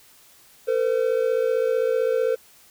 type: tone pair together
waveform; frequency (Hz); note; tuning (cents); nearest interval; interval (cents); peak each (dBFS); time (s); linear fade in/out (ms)
triangle; 454.4 / 510; A#4 / C5; -44 / -44; major second; 200; -20; 0.67-2.36; 20
effects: white hiss -53 dBFS RMS until 2.7 s